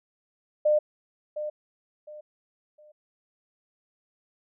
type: tone with echo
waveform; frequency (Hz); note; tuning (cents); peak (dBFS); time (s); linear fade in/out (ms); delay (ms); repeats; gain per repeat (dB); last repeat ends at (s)
sine; 603; D5; +46; -18; 0.65-0.79; 10; 710; 3; -11; 2.92
effects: none